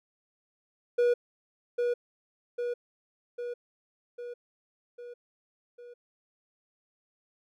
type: tone with echo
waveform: triangle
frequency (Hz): 483.2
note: B4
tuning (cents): -38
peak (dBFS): -19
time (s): 0.98-1.14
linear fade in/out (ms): 10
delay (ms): 800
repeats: 6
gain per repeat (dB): -4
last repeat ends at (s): 5.94
effects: none